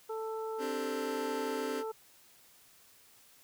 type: harmonic tone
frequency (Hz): 442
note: A4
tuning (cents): +8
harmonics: 1 / 2 / 3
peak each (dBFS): -36 / -42 / -46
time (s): 0.09-1.92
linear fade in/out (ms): 10
type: chord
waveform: sawtooth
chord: C suspended second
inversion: none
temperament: just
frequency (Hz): 261.6 / 294.3 / 392.4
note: C4 / D4 / G4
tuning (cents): 0 / +4 / +2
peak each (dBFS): -35 / -37 / -37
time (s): 0.58-1.84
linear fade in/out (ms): 50
effects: white hiss -61 dBFS RMS until 3.43 s